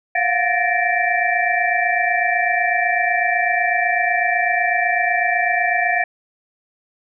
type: tone cluster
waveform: sine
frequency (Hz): 696 / 724 / 1737 / 1851 / 2335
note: F5 / F#5 / A6 / A#6 / D7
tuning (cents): -6 / -38 / -23 / -13 / -11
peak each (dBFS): -22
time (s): 0.15-6.04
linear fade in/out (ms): 5
effects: none